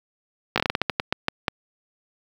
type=slowing click train; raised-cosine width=0.3 ms; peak=-4 dBFS; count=13; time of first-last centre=0.56-1.482 s; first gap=17 ms; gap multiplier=1.25; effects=high-pass 80 Hz 12 dB/octave + 7-bit